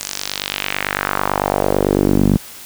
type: tone with band-pass filter sweep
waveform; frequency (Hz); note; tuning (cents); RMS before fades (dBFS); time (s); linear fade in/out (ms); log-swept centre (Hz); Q
sawtooth; 49; G1; 0; -18; 0-2.37; 0; 7300 to 200; 1.9
effects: white hiss -36 dBFS RMS until 2.65 s